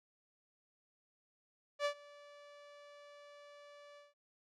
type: tone with ADSR envelope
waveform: sawtooth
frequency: 580 Hz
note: D5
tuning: 22 cents flat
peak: -27 dBFS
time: 1.79-4.14 s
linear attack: 62 ms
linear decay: 85 ms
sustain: -24 dB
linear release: 170 ms
effects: low-pass 5000 Hz 12 dB/octave